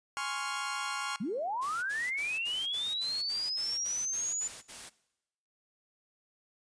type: chord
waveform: sawtooth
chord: Db major seventh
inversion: second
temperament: equal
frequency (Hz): 830.6 / 1046.5 / 1108.7 / 1396.9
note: Ab5 / C6 / Db6 / F6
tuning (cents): 0 / 0 / 0 / 0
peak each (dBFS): -37 / -37 / -34 / -34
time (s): 0.17-1.16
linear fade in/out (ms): 0
type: linear sweep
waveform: sine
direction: up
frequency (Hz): 168.6 to 7070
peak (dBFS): -31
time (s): 1.2-4.48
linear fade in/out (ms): 10
type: noise bursts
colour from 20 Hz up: white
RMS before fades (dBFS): -45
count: 12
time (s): 1.61-4.899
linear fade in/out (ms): 20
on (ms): 220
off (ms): 59
effects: noise-tail reverb RT60 0.9 s tail -20 dB re dry + resampled to 22050 Hz